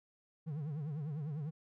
triangle tone with vibrato, 149.5 Hz, D3, 31 cents sharp, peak -35 dBFS, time 0.46-1.51 s, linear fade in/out 20 ms, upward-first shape triangle, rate 10 Hz, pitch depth 180 cents each way, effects none

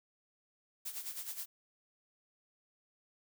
blue noise with tremolo, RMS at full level -40 dBFS, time 0.85-1.46 s, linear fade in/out 10 ms, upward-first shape sine, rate 9.5 Hz, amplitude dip 70%, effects none

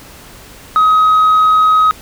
sine tone with tanh clipping, 1265 Hz, D#6, 28 cents sharp, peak -7 dBFS, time 0.76-1.91 s, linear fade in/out 0 ms, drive 1 dB, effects pink hiss -37 dBFS RMS until 2.01 s

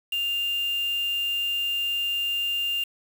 sine tone with quantisation, 2799 Hz, F7, 3 cents sharp, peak -24 dBFS, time 0.12-2.84 s, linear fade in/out 5 ms, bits 6, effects none

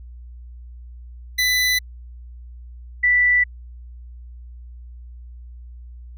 25% pulse / sine tone pair in turn, 1996 / 1971.9 Hz, B6 / B6, +18 / -3 cents, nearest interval unison, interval 21 cents, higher first, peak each -13 dBFS, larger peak neither, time 1.38-1.79 / 3.03-3.44 s, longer neither, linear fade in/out 10 ms, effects added 60 Hz sine -36 dBFS peak until 6.17 s

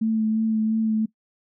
sine tone with vibrato, 220 Hz, A3, in tune, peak -19 dBFS, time 0.01-1.06 s, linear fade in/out 10 ms, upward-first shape sine, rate 2.9 Hz, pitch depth 18 cents each way, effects noise-tail reverb RT60 0.1 s tail -20 dB re dry

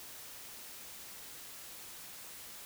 silence, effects white hiss -49 dBFS RMS until 2.65 s

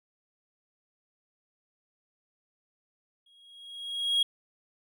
triangle tone with exponential growth, 3292 Hz, G#7, 16 cents flat, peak -19 dBFS, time 3.26-4.23 s, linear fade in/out 5 ms, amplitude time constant 210 ms, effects none

